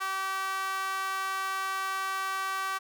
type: tone with high-pass filter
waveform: sawtooth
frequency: 384.3 Hz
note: G4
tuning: 34 cents flat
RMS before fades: -32 dBFS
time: 0-2.79 s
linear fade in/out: 20 ms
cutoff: 1200 Hz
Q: 3.4
effects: none